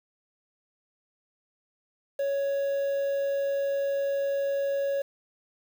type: tone with quantisation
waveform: triangle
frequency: 556 Hz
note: C#5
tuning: 5 cents sharp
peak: -23 dBFS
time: 2.19-5.02 s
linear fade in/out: 5 ms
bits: 8
effects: none